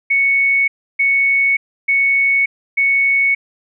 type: tone bursts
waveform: sine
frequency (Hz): 2217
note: C#7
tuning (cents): 0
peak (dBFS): -11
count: 4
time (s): 0.1-3.35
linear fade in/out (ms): 10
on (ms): 580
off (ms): 310
effects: none